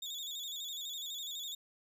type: tone with vibrato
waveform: 35% pulse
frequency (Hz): 3541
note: A7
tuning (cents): +10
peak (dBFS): -38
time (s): 0.02-1.55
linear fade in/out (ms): 5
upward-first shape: square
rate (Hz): 12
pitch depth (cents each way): 63
effects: none